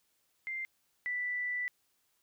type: tone pair in turn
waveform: sine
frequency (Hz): 2093 / 1975.5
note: C7 / B6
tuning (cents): 0 / 0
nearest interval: minor second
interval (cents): 100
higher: first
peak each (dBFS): -35 / -32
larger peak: second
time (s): 0.47-0.65 / 1.06-1.68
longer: second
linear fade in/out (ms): 0
effects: white hiss -75 dBFS RMS until 2.22 s